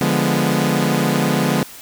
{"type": "chord", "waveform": "sawtooth", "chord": "D diminished seventh", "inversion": "none", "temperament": "equal", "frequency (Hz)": [146.83, 174.61, 207.7, 246.9], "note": ["D3", "F3", "Ab3", "Cb4"], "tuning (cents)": [0, 0, 0, 0], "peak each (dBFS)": -17, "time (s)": [0.01, 1.63], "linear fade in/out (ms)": 2, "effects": ["white hiss -38 dBFS RMS until 1.81 s"]}